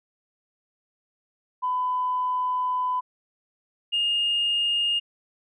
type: tone pair in turn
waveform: sine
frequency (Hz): 1003 / 2837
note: B5 / F7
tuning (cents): +26 / +27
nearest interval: octave + tritone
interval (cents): 1801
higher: second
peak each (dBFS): -22 / -20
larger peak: second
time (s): 1.62-3.01 / 3.92-5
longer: first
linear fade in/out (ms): 20
effects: tanh soft clip ceiling -16 dBFS